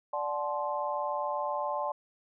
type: chord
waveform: sine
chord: D dominant seventh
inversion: none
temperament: equal with one note detuned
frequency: 587.3 / 740 / 867.4 / 1046.5 Hz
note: D5 / F#5 / A5 / C6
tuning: 0 / 0 / -25 / 0 cents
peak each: -34 / -39 / -34 / -35 dBFS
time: 0.13-1.92 s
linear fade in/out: 5 ms
effects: none